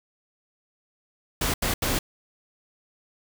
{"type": "noise bursts at uneven times", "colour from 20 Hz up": "pink", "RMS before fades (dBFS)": -25, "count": 3, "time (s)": [[1.41, 1.54], [1.62, 1.74], [1.82, 1.99]], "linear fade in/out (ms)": 5, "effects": []}